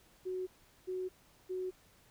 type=tone bursts; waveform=sine; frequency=370 Hz; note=F#4; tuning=in tune; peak=-35 dBFS; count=3; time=0.25-1.71 s; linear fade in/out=20 ms; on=220 ms; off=400 ms; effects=pink hiss -65 dBFS RMS until 2.1 s